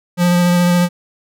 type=tone with vibrato; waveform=square; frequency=176.1 Hz; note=F3; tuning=15 cents sharp; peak=-11 dBFS; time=0.17-0.89 s; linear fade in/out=50 ms; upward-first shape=sine; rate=14 Hz; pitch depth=13 cents each way; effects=none